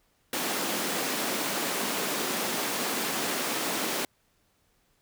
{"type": "high-pass noise", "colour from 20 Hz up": "pink", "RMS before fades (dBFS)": -30, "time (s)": [0.33, 4.05], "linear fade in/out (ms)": 2, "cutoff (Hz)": 210, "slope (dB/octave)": 24, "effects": ["pink hiss -69 dBFS RMS until 5.01 s"]}